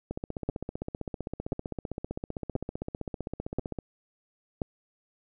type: two click trains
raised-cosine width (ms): 2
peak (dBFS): -20 / -15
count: 58 / 5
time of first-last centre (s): 0.11-3.787 / 0.49-4.618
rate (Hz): 15.5 / 0.969
effects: none